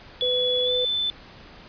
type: tone with pitch glide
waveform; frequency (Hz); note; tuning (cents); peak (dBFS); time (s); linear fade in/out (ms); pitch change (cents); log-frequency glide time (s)
sine; 3412 to 3520; G#7 to A7; +46 to 0; -22; 0.21-1.1; 0; +54; 0.64-0.72
type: tone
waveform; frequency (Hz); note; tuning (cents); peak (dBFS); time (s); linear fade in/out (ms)
sine; 500; B4; +21; -24; 0.22-0.85; 5
effects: pink hiss -46 dBFS RMS until 1.68 s + resampled to 11025 Hz